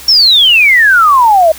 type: exponential sweep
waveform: sine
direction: down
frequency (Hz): 5560 to 618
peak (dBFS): -3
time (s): 0.08-1.52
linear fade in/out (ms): 5
effects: added 65 Hz sine -38 dBFS peak until 1.58 s + white hiss -30 dBFS RMS until 1.58 s